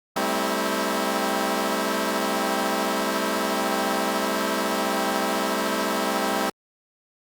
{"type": "chord", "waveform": "10% pulse", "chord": "A minor seventh", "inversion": "third", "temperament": "equal with one note detuned", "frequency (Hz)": [196, 220, 261.6, 323], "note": ["G3", "A3", "C4", "E4"], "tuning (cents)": [0, 0, 0, -35], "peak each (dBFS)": -20, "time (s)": [0.16, 6.5], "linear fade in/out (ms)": 5, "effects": ["Opus 48 kbps"]}